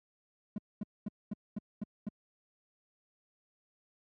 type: tone bursts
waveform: triangle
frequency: 207.7 Hz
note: G#3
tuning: in tune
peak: -31 dBFS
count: 7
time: 0.56-2.087 s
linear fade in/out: 2 ms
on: 21 ms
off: 230 ms
effects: high-pass 80 Hz 12 dB/octave